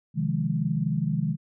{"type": "chord", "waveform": "sine", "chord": "F minor seventh", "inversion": "second", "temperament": "equal", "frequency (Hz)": [130.81, 155.56, 174.61, 207.7], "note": ["C3", "Eb3", "F3", "Ab3"], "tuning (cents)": [0, 0, 0, 0], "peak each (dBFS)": [-31, -26, -30, -30], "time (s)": [0.14, 1.37], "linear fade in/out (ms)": 50, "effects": []}